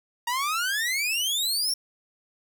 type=exponential sweep; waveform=sawtooth; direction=up; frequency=932.3 to 5590 Hz; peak=-21 dBFS; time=0.27-1.74 s; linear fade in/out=5 ms; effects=9-bit